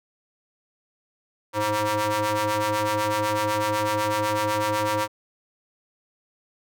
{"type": "ring-modulated tone", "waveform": "sawtooth", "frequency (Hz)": 210, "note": "G#3", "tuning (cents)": 19, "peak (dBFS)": -15, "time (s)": [1.53, 5.08], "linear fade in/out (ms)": 50, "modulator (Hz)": 739, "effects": []}